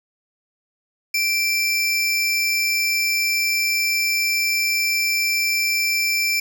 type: tone pair together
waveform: 45% pulse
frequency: 2349 / 5273 Hz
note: D7 / E8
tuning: 0 / 0 cents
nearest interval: octave + major second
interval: 1400 cents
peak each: -19 / -25 dBFS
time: 1.14-6.4 s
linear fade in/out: 5 ms
effects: none